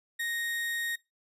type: tone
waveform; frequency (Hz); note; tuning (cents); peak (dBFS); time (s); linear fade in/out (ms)
35% pulse; 1864.7; A#6; 0; -29; 0.19-0.96; 10
effects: noise-tail reverb RT60 0.2 s tail -21 dB re dry + resampled to 32000 Hz